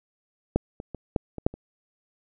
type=clicks; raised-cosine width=2 ms; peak=-7 / -22 / -21 / -9 / -21 / -6 / -26 dBFS; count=7; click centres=0.56 / 0.801 / 0.947 / 1.162 / 1.383 / 1.465 / 1.54 s; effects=none